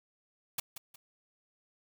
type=noise with echo; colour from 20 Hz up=white; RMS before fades=-33 dBFS; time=0.58-0.6 s; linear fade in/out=5 ms; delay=180 ms; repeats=2; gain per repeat=-10 dB; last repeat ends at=0.96 s; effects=none